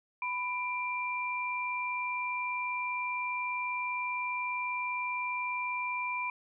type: tone pair together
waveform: sine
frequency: 995 / 2367 Hz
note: B5 / D7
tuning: +13 / +13 cents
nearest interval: octave + minor third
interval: 1500 cents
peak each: -34 / -34 dBFS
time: 0.22-6.3 s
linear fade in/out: 2 ms
effects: none